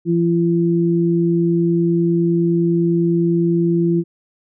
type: tone pair together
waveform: sine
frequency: 169.83 / 340 Hz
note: F3 / F4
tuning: -48 / -46 cents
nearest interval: octave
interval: 1202 cents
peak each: -16 dBFS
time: 0.05-4.04 s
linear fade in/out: 50 ms
effects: none